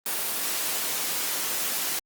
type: high-pass noise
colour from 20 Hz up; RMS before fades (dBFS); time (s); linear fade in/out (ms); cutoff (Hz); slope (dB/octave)
white; -28; 0.06-1.99; 2; 210; 12
effects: Opus 24 kbps